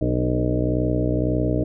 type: harmonic tone with a mistuned harmonic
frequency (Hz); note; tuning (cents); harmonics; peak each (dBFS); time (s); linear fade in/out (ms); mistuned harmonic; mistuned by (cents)
61.9; B1; +5; 1 / 2 / 3 / 4 / 5 / 6 / 7 / 8 / 9 / 10; -26 / -24 / -31 / -31 / -24 / -33 / -30 / -31 / -35 / -29; 0.01-1.64; 5; 5; -37
effects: none